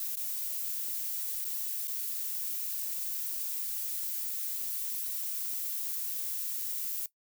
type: noise with dropouts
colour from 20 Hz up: violet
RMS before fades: -35 dBFS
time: 0-7.06 s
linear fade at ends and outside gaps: 2 ms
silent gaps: 0.155-0.169 / 1.446-1.45 / 1.874-1.879 s
effects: noise-tail reverb RT60 0.1 s tail -17 dB re dry